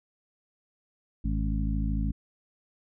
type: harmonic tone with a mistuned harmonic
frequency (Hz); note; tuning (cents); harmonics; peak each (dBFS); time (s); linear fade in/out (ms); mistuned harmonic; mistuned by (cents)
53.2; G#1; +42; 1 / 2 / 3 / 4 / 5; -27 / -35 / -34 / -34 / -37; 1.24-2.12; 10; 5; +73
effects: none